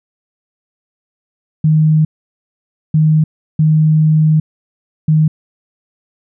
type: tone bursts at uneven times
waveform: sine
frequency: 155.6 Hz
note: D#3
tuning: in tune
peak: -7 dBFS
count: 4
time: 1.64-2.05 / 2.94-3.24 / 3.59-4.4 / 5.08-5.28 s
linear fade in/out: 5 ms
effects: none